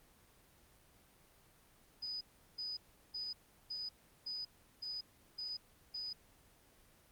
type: tone bursts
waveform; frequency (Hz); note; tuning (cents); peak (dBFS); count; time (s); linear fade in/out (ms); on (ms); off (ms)
sine; 4978; D#8; 0; -39; 8; 2.02-6.13; 10; 190; 370
effects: pink hiss -66 dBFS RMS until 7.11 s + Opus 24 kbps